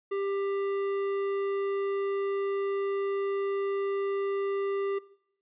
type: tone with tanh clipping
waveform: triangle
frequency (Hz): 395.7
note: G4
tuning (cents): +16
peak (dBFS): -30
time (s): 0.11-4.99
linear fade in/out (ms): 10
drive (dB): 17
effects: noise-tail reverb RT60 0.7 s tail -20 dB re dry + resampled to 8000 Hz